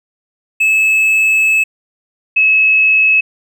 triangle / sine tone pair in turn, 2599 / 2583 Hz, E7 / E7, -25 / -36 cents, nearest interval unison, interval 11 cents, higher first, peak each -7 dBFS, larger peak neither, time 0.6-1.64 / 2.36-3.21 s, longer first, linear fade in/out 10 ms, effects none

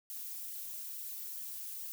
violet noise with flanger, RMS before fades -43 dBFS, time 0.1-1.92 s, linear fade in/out 0 ms, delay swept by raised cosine 0.77 to 5.37 ms, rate 2.3 Hz, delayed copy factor -0.7, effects none

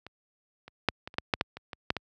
clicks, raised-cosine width 0.3 ms, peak -27 / -29 / -6 / -22 / -30 / -10 / -7 / -8 / -24 / -21 / -9 / -16 dBFS, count 12, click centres 0.066 / 0.68 / 0.887 / 1.075 / 1.141 / 1.184 / 1.338 / 1.411 / 1.57 / 1.732 / 1.904 / 1.967 s, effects high-pass 60 Hz 12 dB/octave

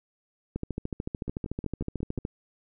two click trains, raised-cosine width 3 ms, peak -18 / -22 dBFS, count 24 / 6, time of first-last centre 0.56-2.251 / 1.28-2.186 s, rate 13.6 / 5.52 Hz, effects none

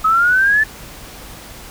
sine exponential sweep, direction up, 1270 to 1767 Hz, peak -10 dBFS, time 0.04-0.64 s, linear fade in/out 10 ms, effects added 50 Hz sine -41 dBFS peak until 1.7 s + pink hiss -36 dBFS RMS until 1.7 s

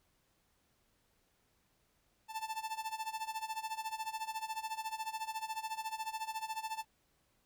45% pulse tone with tremolo, 882 Hz, A5, 4 cents sharp, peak -35 dBFS, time 2.28-6.85 s, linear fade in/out 50 ms, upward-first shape sine, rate 14 Hz, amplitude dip 85%, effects pink hiss -75 dBFS RMS until 7.45 s

